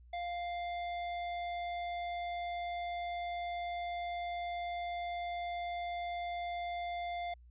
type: tone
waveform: square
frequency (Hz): 699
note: F5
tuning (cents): +1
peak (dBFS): -37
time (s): 0.13-7.34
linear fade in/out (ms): 5
effects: added 60 Hz sine -55 dBFS peak until 7.5 s + resampled to 8000 Hz